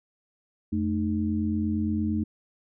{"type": "tone cluster", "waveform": "sine", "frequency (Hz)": [87.8, 217.1, 305.8], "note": ["F2", "A3", "D#4"], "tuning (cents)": [10, -23, -30], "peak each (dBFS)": [-30, -26, -30], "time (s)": [0.72, 2.24], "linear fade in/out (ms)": 10, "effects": []}